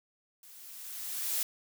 blue noise with level ramp, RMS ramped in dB -54 to -30 dBFS, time 0.43-1.43 s, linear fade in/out 2 ms, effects none

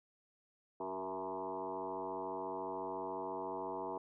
sine tone with frequency modulation, 659.3 Hz, E5, in tune, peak -38 dBFS, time 0.8-3.98 s, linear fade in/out 5 ms, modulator 94.1 Hz, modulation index 3.9, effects none

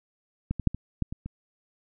clicks, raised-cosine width 5 ms, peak -15 / -19 / -7 / -21 / -13 / -22 / -23 dBFS, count 7, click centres 0.51 / 0.597 / 0.673 / 0.746 / 1.023 / 1.125 / 1.26 s, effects none

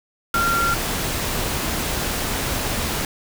sine tone in noise, 1379 Hz, F6, 22 cents flat, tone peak -18 dBFS, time 0.34-0.74 s, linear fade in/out 2 ms, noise pink, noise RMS -24 dBFS, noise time 0.34-3.05 s, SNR +3 dB, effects none

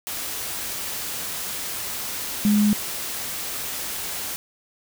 sine tone in noise, 208.7 Hz, G#3, 9 cents sharp, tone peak -15 dBFS, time 2.45-2.73 s, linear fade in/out 0 ms, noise white, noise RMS -30 dBFS, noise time 0.07-4.36 s, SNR +12 dB, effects none

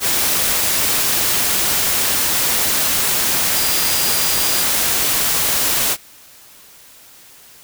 sine tone in noise, 4839 Hz, D#8, 49 cents flat, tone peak -25 dBFS, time 3.53-4.65 s, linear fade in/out 50 ms, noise white, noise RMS -17 dBFS, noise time 0-5.97 s, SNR -11 dB, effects white hiss -44 dBFS RMS until 7.63 s

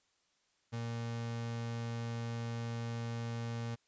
35% pulse tone, 116.54 Hz, A#2, in tune, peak -35 dBFS, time 0.72-3.76 s, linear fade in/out 20 ms, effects white hiss -75 dBFS RMS until 3.87 s + resampled to 16000 Hz

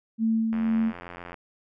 sine tone with tremolo, 223.8 Hz, A3, 30 cents sharp, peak -20 dBFS, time 0.18-0.93 s, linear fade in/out 50 ms, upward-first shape sine, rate 2.1 Hz, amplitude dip 35%
click train, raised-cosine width 0.5 ms, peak -24 dBFS, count 72, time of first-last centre 0.53-1.342 s, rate 87.4 Hz
effects none

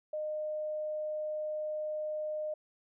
sine tone, 612 Hz, D#5, 29 cents flat, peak -33 dBFS, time 0.13-2.54 s, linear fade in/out 5 ms, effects none

